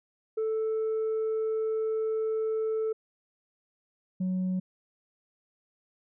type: tone pair in turn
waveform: sine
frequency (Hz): 440 / 185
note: A4 / F#3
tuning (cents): 0 / 0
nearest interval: octave + minor third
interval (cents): 1500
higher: first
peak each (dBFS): -24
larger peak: neither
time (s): 0.37-2.93 / 4.2-4.6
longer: first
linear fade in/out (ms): 10
effects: tanh soft clip ceiling -25 dBFS